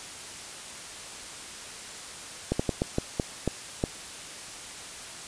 slowing click train, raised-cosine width 2 ms, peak -11 dBFS, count 8, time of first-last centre 2.52-3.839 s, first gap 75 ms, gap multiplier 1.3, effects white hiss -41 dBFS RMS until 5.27 s + resampled to 22050 Hz

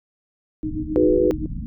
sine tone with tremolo, 309.1 Hz, D#4, 11 cents flat, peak -22 dBFS, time 0.63-1.46 s, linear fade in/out 2 ms, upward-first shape sine, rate 7.6 Hz, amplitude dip 85%
pink low-pass noise, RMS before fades -30 dBFS, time 0.63-1.66 s, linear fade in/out 0 ms, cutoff 280 Hz, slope 96 dB/octave
sine chord, G# minor seventh, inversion second, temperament equal with one note detuned, 311.1 / 365.3 / 415.3 / 493.9 Hz, D#4 / F#4 / G#4 / B4, 0 / -22 / 0 / 0 cents, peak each -19 / -19 / -22 / -19 dBFS, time 0.96-1.31 s, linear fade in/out 0 ms
effects none

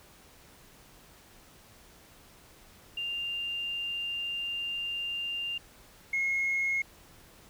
sine tone pair in turn, 2794 / 2162 Hz, F7 / C#7, 0 / -44 cents, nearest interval major third, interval 444 cents, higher first, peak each -31 / -25 dBFS, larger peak second, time 2.97-5.58 / 6.13-6.82 s, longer first, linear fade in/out 5 ms, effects tanh soft clip ceiling -23 dBFS + pink hiss -56 dBFS RMS until 7.49 s

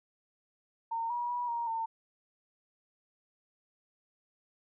sine tone with pitch steps, 915 / 961 / 971 / 939 / 905 Hz, A#5 / B5 / B5 / A#5 / A5, -32 / -48 / -30 / +12 / +48 cents, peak -31 dBFS, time 0.91-1.86 s, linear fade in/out 10 ms, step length 190 ms, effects none

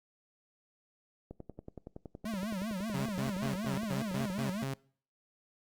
click train, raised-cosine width 2 ms, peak -30 dBFS, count 33, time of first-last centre 1.31-4.301 s, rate 10.7 Hz
square tone with vibrato, 203.7 Hz, G#3, 33 cents flat, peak -35 dBFS, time 2.25-4.64 s, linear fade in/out 5 ms, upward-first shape triangle, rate 5.2 Hz, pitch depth 230 cents each way
sawtooth tone bursts, 135.4 Hz, C#3, 40 cents flat, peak -30 dBFS, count 8, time 2.94-4.74 s, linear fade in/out 5 ms, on 120 ms, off 120 ms
effects noise-tail reverb RT60 0.5 s tail -23 dB re dry + Opus 48 kbps

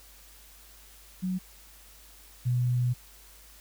sine tone pair in turn, 185 / 123.47 Hz, F#3 / B2, 0 / 0 cents, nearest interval perfect fifth, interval 700 cents, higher first, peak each -27 / -23 dBFS, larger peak second, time 1.22-1.39 / 2.45-2.94 s, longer second, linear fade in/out 20 ms, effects added 50 Hz sine -55 dBFS peak until 3.6 s + white hiss -54 dBFS RMS until 3.6 s

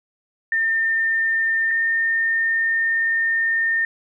sine tone pair in turn, 1807 / 1819.6 Hz, A6 / A#6, +46 / -42 cents, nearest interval unison, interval 12 cents, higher second, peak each -17 dBFS, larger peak neither, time 0.52-1.71 / 1.71-3.85 s, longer second, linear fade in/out 2 ms, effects none

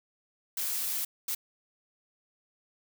blue noise bursts at uneven times, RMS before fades -32 dBFS, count 2, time 0.57-1.05 / 1.28-1.35 s, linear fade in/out 5 ms, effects none

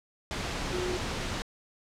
sine tone in noise, 362.2 Hz, F#4, 37 cents flat, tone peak -31 dBFS, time 0.73-0.97 s, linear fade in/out 0 ms, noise pink, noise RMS -33 dBFS, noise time 0.31-1.42 s, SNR -1 dB, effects low-pass 6000 Hz 12 dB/octave

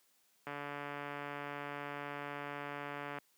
click train, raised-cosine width 0.5 ms, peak -27 dBFS, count 392, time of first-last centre 0.47-3.185 s, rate 144 Hz, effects white hiss -72 dBFS RMS until 3.37 s + high-pass 150 Hz 12 dB/octave

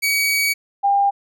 sawtooth / sine tone pair in turn, 2263 / 800.1 Hz, C#7 / G5, +35 / +35 cents, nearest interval octave + tritone, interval 1800 cents, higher first, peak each -13 dBFS, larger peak neither, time 0.02-0.54 / 0.83-1.11 s, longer first, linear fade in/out 20 ms, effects none

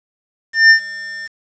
square tone with ADSR envelope, 1800 Hz, A6, 39 cents sharp, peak -4 dBFS, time 0.53-1.28 s, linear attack 170 ms, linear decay 96 ms, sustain -22 dB, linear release 17 ms, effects resampled to 16000 Hz + 7-bit

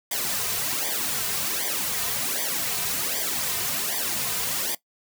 white noise with flanger, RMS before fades -27 dBFS, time 0.11-4.75 s, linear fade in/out 5 ms, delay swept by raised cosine 0.73 to 3.63 ms, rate 1.3 Hz, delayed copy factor -0.95, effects noise-tail reverb RT60 0.1 s tail -18 dB re dry

